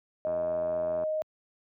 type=tone; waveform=sine; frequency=622 Hz; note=D#5; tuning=1 cent flat; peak=-27 dBFS; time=0.25-1.22 s; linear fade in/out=0 ms
type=click train; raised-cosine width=1 ms; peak=-26 dBFS; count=66; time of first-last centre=0.27-1.036 s; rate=84.9 Hz
effects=high-pass 100 Hz 12 dB/octave